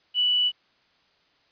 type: tone with quantisation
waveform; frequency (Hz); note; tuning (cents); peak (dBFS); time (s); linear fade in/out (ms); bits
sine; 2960; F#7; 0; -19; 0.14-0.52; 50; 8
effects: white hiss -64 dBFS RMS until 1.51 s + resampled to 11025 Hz